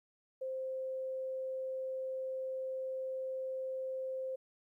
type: tone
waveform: sine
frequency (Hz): 523.3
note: C5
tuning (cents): 0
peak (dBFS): -36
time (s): 0.41-4.36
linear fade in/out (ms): 10
effects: 13-bit